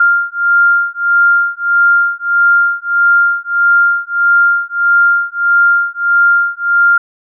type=beating tone pair; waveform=sine; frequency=1396.9 / 1398.5 Hz; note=F6 / F6; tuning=0 / +2 cents; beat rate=1.6 Hz; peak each=-11 dBFS; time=0-6.98 s; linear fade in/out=5 ms; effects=none